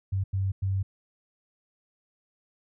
sine tone bursts at uneven times, 96.5 Hz, G2, 27 cents flat, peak -24 dBFS, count 3, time 0.12-0.24 / 0.33-0.52 / 0.62-0.83 s, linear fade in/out 10 ms, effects none

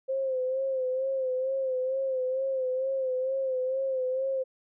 sine tone with vibrato, 523.3 Hz, C5, in tune, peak -26 dBFS, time 0.08-4.44 s, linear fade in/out 20 ms, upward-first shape sine, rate 2.2 Hz, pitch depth 49 cents each way, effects none

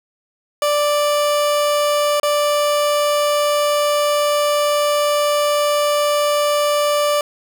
30% pulse tone with dropouts, 587.3 Hz, D5, in tune, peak -12 dBFS, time 0.62-7.21 s, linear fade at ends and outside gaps 2 ms, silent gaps 2.199-2.231 s, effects none

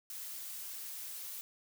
blue noise, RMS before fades -44 dBFS, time 0.1-1.41 s, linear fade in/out 0 ms, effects none

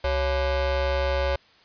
40% pulse ring-modulated tone, 311.1 Hz, D#4, in tune, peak -18 dBFS, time 0.04-1.36 s, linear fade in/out 5 ms, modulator 244 Hz, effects white hiss -56 dBFS RMS until 1.64 s + resampled to 11025 Hz

